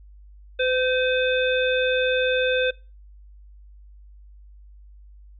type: harmonic tone with a mistuned harmonic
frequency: 509 Hz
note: C5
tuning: 48 cents flat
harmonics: 1 / 3 / 5 / 7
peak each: -21 / -26 / -28 / -29 dBFS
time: 0.59-2.71 s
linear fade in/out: 10 ms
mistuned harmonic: 3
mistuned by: +24 cents
effects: noise-tail reverb RT60 0.3 s tail -23 dB re dry + added 50 Hz sine -44 dBFS peak until 5.39 s